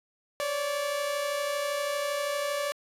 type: tone pair together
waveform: sawtooth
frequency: 547.4 / 580 Hz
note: C#5 / D5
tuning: -22 / -22 cents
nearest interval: minor second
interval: 100 cents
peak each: -32 / -25 dBFS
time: 0.4-2.72 s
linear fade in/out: 0 ms
effects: resampled to 32000 Hz